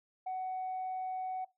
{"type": "tone", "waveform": "sine", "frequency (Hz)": 747, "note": "F#5", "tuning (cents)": 16, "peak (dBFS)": -33, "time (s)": [0.26, 1.45], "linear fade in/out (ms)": 10, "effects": ["noise-tail reverb RT60 0.2 s tail -19 dB re dry", "tanh soft clip ceiling -32 dBFS"]}